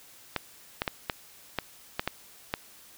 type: clicks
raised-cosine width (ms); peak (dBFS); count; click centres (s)
0.3; -11; 8; 0.363 / 0.819 / 0.878 / 1.098 / 1.587 / 1.995 / 2.076 / 2.539
effects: white hiss -53 dBFS RMS until 2.97 s